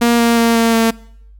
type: tone with pitch steps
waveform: sawtooth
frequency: 235.9 / 233.6 / 231.3 / 229.1 / 226.8 Hz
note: A#3 / A#3 / A#3 / A#3 / A#3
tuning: +21 / +4 / -13 / -30 / -47 cents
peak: -6 dBFS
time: 0.01-0.91 s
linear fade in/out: 10 ms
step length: 180 ms
effects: noise-tail reverb RT60 0.7 s tail -23 dB re dry + added 50 Hz sine -38 dBFS peak until 1.39 s